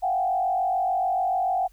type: tone with frequency modulation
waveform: sine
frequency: 745 Hz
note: F#5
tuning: 12 cents sharp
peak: -21 dBFS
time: 0.02-1.68 s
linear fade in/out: 20 ms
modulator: 46.9 Hz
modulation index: 1
effects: added 42 Hz sine -53 dBFS peak until 1.72 s + white hiss -64 dBFS RMS until 1.72 s